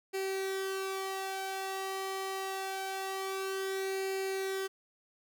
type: tone with flanger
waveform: sawtooth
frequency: 384.8 Hz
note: G4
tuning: 32 cents flat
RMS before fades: -36 dBFS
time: 0.13-4.68 s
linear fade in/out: 20 ms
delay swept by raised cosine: 0.43 to 1.63 ms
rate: 0.25 Hz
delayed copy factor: +0.55
effects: none